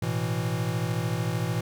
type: chord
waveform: square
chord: A suspended second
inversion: none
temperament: equal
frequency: 110 / 123.47 / 164.81 Hz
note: A2 / B2 / E3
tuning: 0 / 0 / 0 cents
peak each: -31 dBFS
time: 0.02-1.61 s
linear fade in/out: 5 ms
effects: none